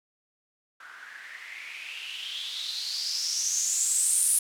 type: noise with low-pass filter sweep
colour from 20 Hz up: violet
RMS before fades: -30 dBFS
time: 0.8-4.39 s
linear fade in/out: 5 ms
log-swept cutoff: 1400 to 10000 Hz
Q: 7.1
effects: none